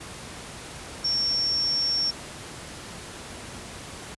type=tone in noise; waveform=sine; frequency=5480 Hz; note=F8; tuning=34 cents flat; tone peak=-22 dBFS; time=1.04-2.11 s; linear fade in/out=10 ms; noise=pink; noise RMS=-39 dBFS; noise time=0-4.15 s; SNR=+14 dB; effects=high-pass 60 Hz 12 dB/octave + resampled to 24000 Hz